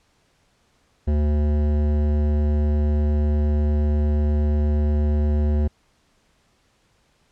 sine tone with hard clipping, 74.3 Hz, D2, 21 cents sharp, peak -19 dBFS, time 1.07-5.68 s, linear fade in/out 10 ms, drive 14 dB, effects pink hiss -63 dBFS RMS until 7.31 s + low-pass 8000 Hz 12 dB/octave

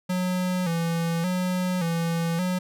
square tone with vibrato, 174.61 Hz, F3, in tune, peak -24 dBFS, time 0.09-2.59 s, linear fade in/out 10 ms, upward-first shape square, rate 0.87 Hz, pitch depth 76 cents each way, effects none

